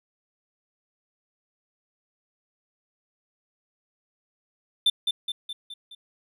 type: tone with echo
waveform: triangle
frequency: 3554 Hz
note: A7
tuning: 17 cents sharp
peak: -15 dBFS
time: 4.86-4.9 s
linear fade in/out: 5 ms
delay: 210 ms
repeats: 5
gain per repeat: -5 dB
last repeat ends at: 5.95 s
effects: none